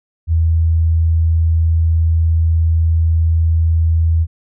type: tone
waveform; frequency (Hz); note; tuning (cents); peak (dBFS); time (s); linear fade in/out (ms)
sine; 81.7; E2; -15; -10; 0.27-4.27; 50
effects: none